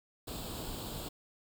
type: noise with comb filter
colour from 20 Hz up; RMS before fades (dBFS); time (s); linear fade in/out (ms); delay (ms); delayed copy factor
pink; -41; 0.27-1.09; 10; 0.25; +0.7
effects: none